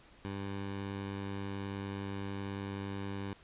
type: tone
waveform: 15% pulse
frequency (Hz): 98.8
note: G2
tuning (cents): +14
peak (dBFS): -31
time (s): 0.25-3.33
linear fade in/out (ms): 0
effects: pink hiss -60 dBFS RMS until 3.43 s + resampled to 8000 Hz